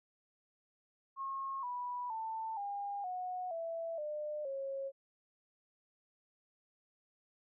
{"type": "tone with pitch steps", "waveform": "sine", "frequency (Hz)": [1083, 981.7, 889.9, 806.7, 731.2, 662.8, 600.8, 544.6], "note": ["C#6", "B5", "A5", "G5", "F#5", "E5", "D5", "C#5"], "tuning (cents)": [-41, -11, 19, 49, -21, 9, 39, -31], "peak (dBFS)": -37, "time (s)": [1.16, 4.92], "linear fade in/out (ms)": 50, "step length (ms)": 470, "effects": []}